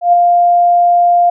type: tone with ADSR envelope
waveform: sine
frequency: 700 Hz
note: F5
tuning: 4 cents sharp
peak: -3 dBFS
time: 0.01-1.3 s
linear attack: 120 ms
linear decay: 6 ms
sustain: -3 dB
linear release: 6 ms
effects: none